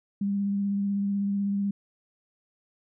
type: tone with vibrato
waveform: sine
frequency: 200 Hz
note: G3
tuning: 35 cents sharp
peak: -24 dBFS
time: 0.21-1.71 s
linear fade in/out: 5 ms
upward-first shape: triangle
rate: 16 Hz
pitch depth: 19 cents each way
effects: none